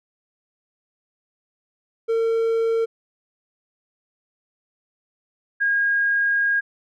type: tone pair in turn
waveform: triangle / sine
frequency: 454.5 / 1629.5 Hz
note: A#4 / G#6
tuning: -44 / -33 cents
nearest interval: octave + minor seventh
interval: 2211 cents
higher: second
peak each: -16 / -17 dBFS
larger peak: first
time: 2.08-2.86 / 5.6-6.61 s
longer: second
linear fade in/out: 20 ms
effects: none